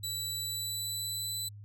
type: tone with pitch glide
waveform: 20% pulse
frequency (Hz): 3951 to 3992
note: B7 to B7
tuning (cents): 0 to +18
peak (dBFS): -28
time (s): 0.03-1.49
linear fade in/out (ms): 10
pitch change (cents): +18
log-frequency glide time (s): 0.3-1.35
effects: added 103 Hz sine -45 dBFS peak until 1.64 s

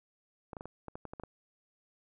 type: clicks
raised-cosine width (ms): 1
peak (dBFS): -28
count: 10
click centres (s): 0.532 / 0.568 / 0.609 / 0.656 / 0.883 / 0.955 / 1.053 / 1.135 / 1.198 / 1.236
effects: none

